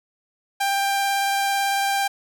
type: tone with vibrato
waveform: sawtooth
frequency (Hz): 792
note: G5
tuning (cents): +18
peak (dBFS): -16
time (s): 0.6-2.08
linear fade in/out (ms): 10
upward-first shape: triangle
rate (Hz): 18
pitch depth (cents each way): 11
effects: none